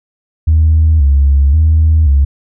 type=tone with vibrato; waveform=sine; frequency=74.1 Hz; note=D2; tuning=16 cents sharp; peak=-4 dBFS; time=0.47-2.25 s; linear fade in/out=10 ms; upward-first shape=square; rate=0.94 Hz; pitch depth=110 cents each way; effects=tanh soft clip ceiling -2 dBFS